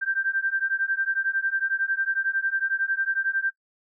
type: beating tone pair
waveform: sine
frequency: 1568 / 1579 Hz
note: G6 / G6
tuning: 0 / +12 cents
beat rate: 11 Hz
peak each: -26 dBFS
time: 0.01-3.51 s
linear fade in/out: 20 ms
effects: noise-tail reverb RT60 0.1 s tail -18 dB re dry